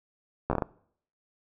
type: slowing click train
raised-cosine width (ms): 1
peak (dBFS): -12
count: 6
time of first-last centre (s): 0.5-0.622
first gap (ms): 13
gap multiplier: 1.32
effects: noise-tail reverb RT60 0.6 s tail -22 dB re dry